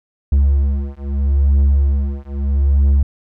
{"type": "beating tone pair", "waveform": "triangle", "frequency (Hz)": [69.2, 69.98], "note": ["C#2", "C#2"], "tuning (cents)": [-2, 17], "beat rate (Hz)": 0.78, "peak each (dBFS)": -13, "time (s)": [0.32, 3.03], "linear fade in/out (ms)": 5, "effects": []}